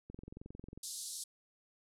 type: click train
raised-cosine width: 3 ms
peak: -35 dBFS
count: 16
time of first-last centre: 0.1-0.776 s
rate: 22.2 Hz
type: band-pass noise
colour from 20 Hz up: white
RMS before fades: -44 dBFS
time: 0.83-1.24 s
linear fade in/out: 5 ms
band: 3800 to 11000 Hz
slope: 48 dB/octave
effects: none